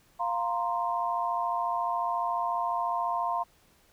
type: chord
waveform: sine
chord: F suspended fourth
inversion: none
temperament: equal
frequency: 698.5 / 932.3 / 1046.5 Hz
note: F5 / Bb5 / C6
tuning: 0 / 0 / 0 cents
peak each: -31 dBFS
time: 0.19-3.44 s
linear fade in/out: 20 ms
effects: pink hiss -63 dBFS RMS until 3.92 s